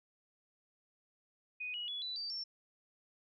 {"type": "tone with pitch steps", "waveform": "sine", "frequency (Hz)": [2489, 2909, 3400, 3974, 4645, 5429], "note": ["D#7", "F#7", "G#7", "B7", "D8", "F8"], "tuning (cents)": [0, -30, 40, 10, -20, -50], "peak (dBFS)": -38, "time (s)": [1.6, 2.44], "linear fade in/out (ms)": 10, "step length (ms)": 140, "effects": []}